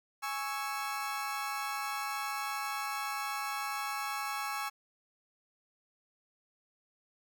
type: chord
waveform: 30% pulse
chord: C# minor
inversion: second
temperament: equal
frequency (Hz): 830.6 / 1108.7 / 1318.5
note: G#5 / C#6 / E6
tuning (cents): 0 / 0 / 0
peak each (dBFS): -36 / -36 / -37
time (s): 0.22-4.7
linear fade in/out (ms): 20
effects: none